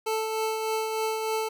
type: tone with tremolo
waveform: 25% pulse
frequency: 440 Hz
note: A4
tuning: in tune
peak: -21 dBFS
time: 0.06-1.49 s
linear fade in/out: 10 ms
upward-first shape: triangle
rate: 3.3 Hz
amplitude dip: 40%
effects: none